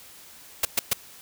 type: noise bursts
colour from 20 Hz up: white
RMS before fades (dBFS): -21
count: 3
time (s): 0.63-0.933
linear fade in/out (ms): 5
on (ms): 21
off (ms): 120
effects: white hiss -48 dBFS RMS until 1.21 s